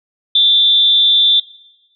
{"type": "tone with amplitude modulation", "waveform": "sine", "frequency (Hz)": 3550, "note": "A7", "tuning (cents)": 15, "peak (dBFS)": -5, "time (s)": [0.35, 1.4], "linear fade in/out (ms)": 5, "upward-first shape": "sine", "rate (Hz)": 290, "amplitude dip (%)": 55, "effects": ["noise-tail reverb RT60 0.9 s tail -19 dB re dry"]}